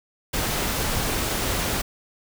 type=noise; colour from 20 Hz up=pink; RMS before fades=-25 dBFS; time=0.33-1.82 s; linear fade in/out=10 ms; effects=none